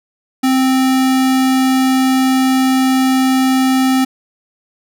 square tone, 261.6 Hz, C4, in tune, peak -11 dBFS, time 0.43-4.05 s, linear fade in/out 10 ms, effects none

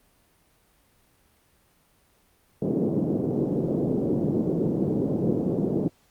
pink band-pass noise, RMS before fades -25 dBFS, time 2.62-5.88 s, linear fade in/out 2 ms, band 150 to 450 Hz, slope 24 dB/octave, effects pink hiss -63 dBFS RMS until 6.1 s + Opus 32 kbps

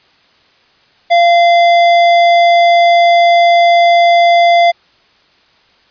sine tone with hard clipping, 689 Hz, F5, 24 cents flat, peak -7 dBFS, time 1.1-4.72 s, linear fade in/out 20 ms, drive 13 dB, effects white hiss -50 dBFS RMS until 5.9 s + resampled to 11025 Hz

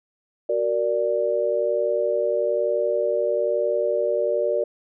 sine chord, Gb augmented, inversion none, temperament equal with one note detuned, 374.9 / 466.2 / 587.3 Hz, Gb4 / Bb4 / D5, +23 / 0 / 0 cents, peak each -27 / -24 / -22 dBFS, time 0.49-4.64 s, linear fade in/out 5 ms, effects none

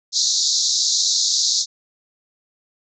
pink band-pass noise, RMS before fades -19 dBFS, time 0.12-1.66 s, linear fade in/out 50 ms, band 3800 to 7000 Hz, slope 96 dB/octave, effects none

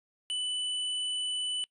square tone, 2987 Hz, F#7, 16 cents sharp, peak -31 dBFS, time 0.3-1.64 s, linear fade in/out 0 ms, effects noise-tail reverb RT60 0.1 s tail -23 dB re dry + resampled to 24000 Hz

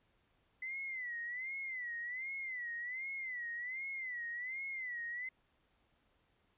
sine tone with vibrato, 2015 Hz, B6, 34 cents sharp, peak -39 dBFS, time 0.62-5.29 s, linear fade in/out 5 ms, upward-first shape sine, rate 1.3 Hz, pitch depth 130 cents each way, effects pink hiss -75 dBFS RMS until 6.57 s + resampled to 8000 Hz

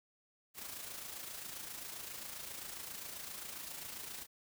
white noise with amplitude modulation, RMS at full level -44 dBFS, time 0.54-4.27 s, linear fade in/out 50 ms, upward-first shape sine, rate 27.5 Hz, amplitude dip 50%, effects none

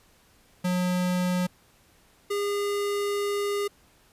square tone pair in turn, 180.6 / 406.7 Hz, F#3 / G#4, -42 / -36 cents, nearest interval octave + major second, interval 1406 cents, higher second, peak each -24 / -26 dBFS, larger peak first, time 0.64-1.47 / 2.3-3.68 s, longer second, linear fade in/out 10 ms, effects pink hiss -60 dBFS RMS until 4.12 s + resampled to 32000 Hz

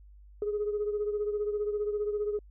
sine beating tone pair, 415.3 / 430.3 Hz, G#4 / A4, 0 / -39 cents, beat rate 15 Hz, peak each -28 / -35 dBFS, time 0.42-2.39 s, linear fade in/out 2 ms, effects tanh soft clip ceiling -23 dBFS + added 50 Hz sine -50 dBFS peak until 2.5 s

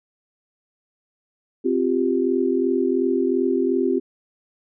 sine chord, C suspended fourth, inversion none, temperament equal, 261.6 / 349.2 / 392 Hz, C4 / F4 / G4, 0 / 0 / 0 cents, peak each -22 dBFS, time 1.64-4 s, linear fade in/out 20 ms, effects none

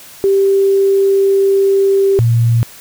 sine tone pair in turn, 392 / 116.54 Hz, G4 / A#2, 0 / 0 cents, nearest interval octave + major sixth, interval 2100 cents, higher first, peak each -8 dBFS, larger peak neither, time 0.24-2.19 / 2.19-2.63 s, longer first, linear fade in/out 0 ms, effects white hiss -37 dBFS RMS until 2.8 s

